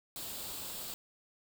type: noise with comb filter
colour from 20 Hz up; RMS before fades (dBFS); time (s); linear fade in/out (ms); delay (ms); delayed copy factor
white; -42; 0.16-0.94; 0; 0.25; +0.5
effects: none